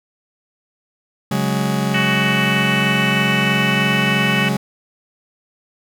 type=chord; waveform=40% pulse; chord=C# suspended fourth; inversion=none; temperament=just; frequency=138.59 / 184.79 / 207.9 Hz; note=C#3 / F#3 / G#3; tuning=0 / -2 / +2 cents; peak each=-21 / -21 / -20 dBFS; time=1.31-4.57 s; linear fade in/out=5 ms
type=harmonic tone; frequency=372.9 Hz; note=F#4; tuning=14 cents sharp; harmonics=3 / 4 / 5 / 6 / 7 / 8; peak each=-28 / -26 / -23 / -25 / -23 / -24 dBFS; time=1.94-4.49 s; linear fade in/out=5 ms
effects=none